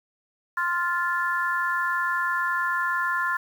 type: chord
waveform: sine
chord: F major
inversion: second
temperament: equal with one note detuned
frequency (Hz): 1046.5 / 1396.9 / 1742.8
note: C6 / F6 / A6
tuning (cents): 0 / 0 / -17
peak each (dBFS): -27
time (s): 0.57-3.37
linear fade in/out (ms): 5
effects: 8-bit